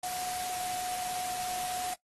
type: tone in noise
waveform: sine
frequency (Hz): 730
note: F#5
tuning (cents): -24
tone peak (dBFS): -34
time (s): 0.03-1.94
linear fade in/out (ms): 5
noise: white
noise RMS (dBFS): -38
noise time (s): 0.03-1.94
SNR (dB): +1
effects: noise-tail reverb RT60 0.1 s tail -17 dB re dry + AAC 32 kbps